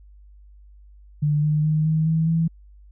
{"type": "tone with pitch steps", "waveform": "sine", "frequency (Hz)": [148.6, 151.55, 154.55, 157.62, 160.74, 163.93], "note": ["D3", "D#3", "D#3", "D#3", "E3", "E3"], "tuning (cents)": [21, -45, -11, 23, -43, -9], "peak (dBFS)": -17, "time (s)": [1.22, 2.48], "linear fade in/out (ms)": 10, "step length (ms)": 210, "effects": ["added 50 Hz sine -45 dBFS peak until 2.91 s"]}